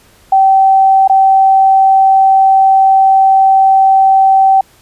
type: tone with dropouts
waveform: sine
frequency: 772 Hz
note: G5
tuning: 27 cents flat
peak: -4 dBFS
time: 0.32-4.61 s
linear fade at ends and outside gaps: 5 ms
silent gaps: 1.077-1.096 s
effects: pink hiss -46 dBFS RMS until 4.81 s + resampled to 32000 Hz